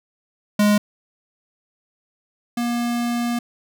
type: tone pair in turn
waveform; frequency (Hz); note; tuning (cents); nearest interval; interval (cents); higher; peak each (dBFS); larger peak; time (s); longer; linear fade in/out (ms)
square; 207.7 / 238.3; G#3 / A#3; 0 / +38; major second; 238; second; -14 / -21; first; 0.59-0.78 / 2.57-3.39; second; 5
effects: none